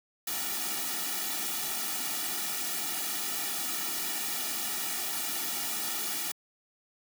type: noise with comb filter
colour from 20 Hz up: white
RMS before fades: -33 dBFS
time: 0.27-6.32 s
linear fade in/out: 5 ms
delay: 1.9 ms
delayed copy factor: -1
effects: high-pass 200 Hz 12 dB/octave